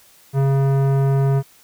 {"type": "tone with tanh clipping", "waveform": "sine", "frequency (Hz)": 136.8, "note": "C#3", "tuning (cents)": -23, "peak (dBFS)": -16, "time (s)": [0.33, 1.43], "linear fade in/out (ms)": 50, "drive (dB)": 16, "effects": ["white hiss -51 dBFS RMS until 1.63 s"]}